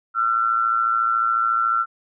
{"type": "tone with amplitude modulation", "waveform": "sine", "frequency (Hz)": 1355, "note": "E6", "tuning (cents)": 47, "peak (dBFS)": -14, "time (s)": [0.14, 1.86], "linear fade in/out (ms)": 50, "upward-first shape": "sine", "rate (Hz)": 114, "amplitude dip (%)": 65, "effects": []}